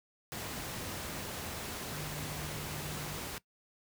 sine tone in noise, 150 Hz, D3, 37 cents sharp, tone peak -43 dBFS, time 1.92-3.17 s, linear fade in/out 0 ms, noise pink, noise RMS -40 dBFS, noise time 0.32-3.38 s, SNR -6 dB, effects noise-tail reverb RT60 0.1 s tail -20 dB re dry + high-pass 60 Hz 12 dB/octave

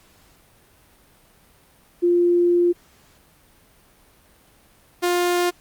sine / sawtooth tone pair in turn, 349.2 / 353.1 Hz, F4 / F4, 0 / +19 cents, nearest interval unison, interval 19 cents, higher second, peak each -14 dBFS, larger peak neither, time 2.02-2.73 / 5.02-5.51 s, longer first, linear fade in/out 20 ms, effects pink hiss -55 dBFS RMS until 5.6 s + Opus 48 kbps

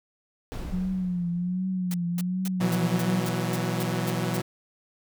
brown noise with exponential decay, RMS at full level -29 dBFS, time 0.52-1.77 s, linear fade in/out 0 ms, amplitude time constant 270 ms
sine tone with vibrato, 180 Hz, F#3, 47 cents flat, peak -25 dBFS, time 0.72-3.22 s, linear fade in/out 20 ms, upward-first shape triangle, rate 1.3 Hz, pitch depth 84 cents each way
white noise bursts, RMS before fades -36 dBFS, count 10, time 1.91-4.37 s, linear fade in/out 2 ms, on 30 ms, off 240 ms
sawtooth chord, B suspended fourth, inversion none, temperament equal with one note detuned, 121 / 164.81 / 185 Hz, B2 / E3 / F#3, -35 / 0 / 0 cents, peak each -26 dBFS, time 2.6-4.42 s, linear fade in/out 10 ms
effects none

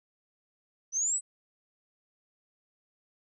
sine linear sweep, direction up, 5920 to 8190 Hz, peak -26 dBFS, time 0.92-1.21 s, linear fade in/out 50 ms, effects none

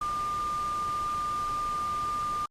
sine tone in noise, 1200 Hz, D6, 37 cents sharp, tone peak -28 dBFS, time 0.01-2.46 s, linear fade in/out 5 ms, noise pink, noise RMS -42 dBFS, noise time 0.01-2.46 s, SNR +11 dB, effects low-pass 9000 Hz 12 dB/octave + Opus 48 kbps

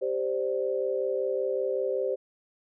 sine chord, G suspended fourth, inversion none, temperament just, 392 / 522.7 / 588 Hz, G4 / C5 / D5, 0 / -2 / +2 cents, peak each -30 / -28 / -34 dBFS, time 0.01-2.16 s, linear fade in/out 20 ms, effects none

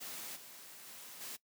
white noise with level steps, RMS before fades -45 / -53 / -51 / -45 dBFS, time 0-1.37 s, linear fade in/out 20 ms, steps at 0.35 / 0.86 / 1.2 s, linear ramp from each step 20 ms, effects noise-tail reverb RT60 0.1 s tail -19 dB re dry + high-pass 150 Hz 12 dB/octave

